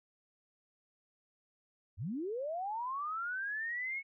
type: linear sweep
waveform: sine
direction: up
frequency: 73.7 to 2217 Hz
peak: -35 dBFS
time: 1.97-4.03 s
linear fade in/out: 50 ms
effects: none